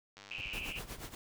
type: click train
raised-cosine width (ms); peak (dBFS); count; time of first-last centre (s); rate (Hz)
0.2; -33; 42; 0.17-0.58; 100
type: band-pass noise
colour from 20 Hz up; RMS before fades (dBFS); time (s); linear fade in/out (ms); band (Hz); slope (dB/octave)
pink; -42; 0.31-0.79; 2; 2400 to 2900; 96
type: noise bursts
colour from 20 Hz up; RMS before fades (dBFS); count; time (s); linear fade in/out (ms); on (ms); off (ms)
brown; -47; 9; 0.38-1.012; 2; 32; 43
type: noise with tremolo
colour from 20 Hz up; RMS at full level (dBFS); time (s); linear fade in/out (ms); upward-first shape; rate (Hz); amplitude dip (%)
pink; -43; 0.53-1.15; 2; sine; 8.3; 80
effects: none